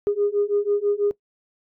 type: beating tone pair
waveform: sine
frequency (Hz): 406.1 / 412.2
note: G#4 / G#4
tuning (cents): -39 / -13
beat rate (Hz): 6.1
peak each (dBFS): -22 / -21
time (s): 0.07-1.11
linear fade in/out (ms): 0
effects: noise-tail reverb RT60 0.1 s tail -20 dB re dry + tanh soft clip ceiling -12 dBFS